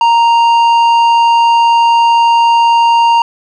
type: tone with tanh clipping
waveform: triangle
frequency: 931 Hz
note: A#5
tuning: 2 cents flat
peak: -7 dBFS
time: 0.01-3.22 s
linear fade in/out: 2 ms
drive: 13 dB
effects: none